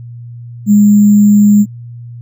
sine tone with sample-and-hold, 206.3 Hz, G#3, 11 cents flat, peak -3 dBFS, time 0.66-1.66 s, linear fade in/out 50 ms, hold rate 7350 Hz, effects noise-tail reverb RT60 0.1 s tail -25 dB re dry + added 119 Hz sine -26 dBFS peak until 2.21 s

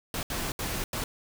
pink noise bursts at uneven times, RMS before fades -32 dBFS, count 4, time 0.14-0.23 / 0.3-0.52 / 0.59-0.84 / 0.93-1.04 s, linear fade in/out 2 ms, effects none

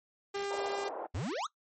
sawtooth tone, 400 Hz, G4, 35 cents sharp, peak -30 dBFS, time 0.34-0.89 s, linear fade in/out 10 ms
white band-pass noise, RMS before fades -40 dBFS, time 0.5-1.07 s, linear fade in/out 10 ms, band 430 to 820 Hz, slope 24 dB/octave
square exponential sweep, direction up, 72.4 to 1396.9 Hz, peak -34 dBFS, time 1.14-1.47 s, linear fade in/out 10 ms
effects noise-tail reverb RT60 0.1 s tail -20 dB re dry + MP3 32 kbps

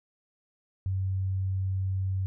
sine tone, 95.1 Hz, F#2, 48 cents sharp, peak -26 dBFS, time 0.86-2.26 s, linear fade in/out 0 ms, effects none

